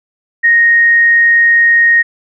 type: tone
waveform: sine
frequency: 1864.7 Hz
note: A#6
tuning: in tune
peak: -5 dBFS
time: 0.43-2.03 s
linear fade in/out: 20 ms
effects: none